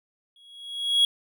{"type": "tone with exponential growth", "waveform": "triangle", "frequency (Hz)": 3322, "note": "G#7", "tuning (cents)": 0, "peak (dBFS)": -13, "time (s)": [0.36, 1.05], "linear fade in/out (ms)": 2, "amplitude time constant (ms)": 150, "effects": []}